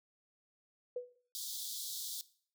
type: tone with exponential decay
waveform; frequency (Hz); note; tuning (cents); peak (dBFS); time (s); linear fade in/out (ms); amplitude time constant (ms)
sine; 493.9; B4; 0; -33; 0.96-1.16; 5; 43
type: high-pass noise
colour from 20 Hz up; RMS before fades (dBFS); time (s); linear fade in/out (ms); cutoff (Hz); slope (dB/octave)
pink; -42; 1.35-2.21; 0; 3400; 96
effects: noise-tail reverb RT60 0.5 s tail -18 dB re dry